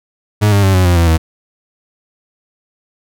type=tone with pitch steps; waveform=40% pulse; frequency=105.1 / 100.59 / 96.27 / 92.13 / 88.17 / 84.39 / 80.76 Hz; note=G#2 / G2 / G2 / F#2 / F2 / E2 / E2; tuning=+21 / +45 / -31 / -7 / +17 / +41 / -35 cents; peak=-7 dBFS; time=0.41-1.18 s; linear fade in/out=20 ms; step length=110 ms; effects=none